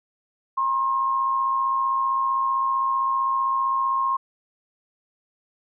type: tone pair together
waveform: sine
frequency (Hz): 955.5 / 1071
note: A#5 / C6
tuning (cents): +43 / +40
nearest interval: major second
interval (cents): 197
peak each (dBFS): -31 / -20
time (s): 0.57-4.17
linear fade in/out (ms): 10
effects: none

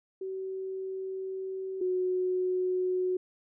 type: tone pair in turn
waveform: sine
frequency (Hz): 380.3 / 367.3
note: F#4 / F#4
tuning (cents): +48 / -13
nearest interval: minor second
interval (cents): 61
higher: first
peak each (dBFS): -33 / -26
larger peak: second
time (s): 0.21-1.81 / 1.81-3.17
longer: first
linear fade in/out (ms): 5
effects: none

